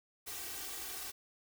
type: noise with comb filter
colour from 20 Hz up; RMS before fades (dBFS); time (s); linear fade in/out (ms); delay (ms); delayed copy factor
white; -43; 0.26-1.12; 20; 2.6; +1
effects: none